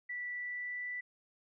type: tone with pitch glide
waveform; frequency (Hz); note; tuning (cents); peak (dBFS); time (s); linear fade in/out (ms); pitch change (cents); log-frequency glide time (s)
sine; 1963 to 1975.5; B6 to B6; -11 to 0; -37; 0.09-1.01; 10; +11; 0.3-0.9
effects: none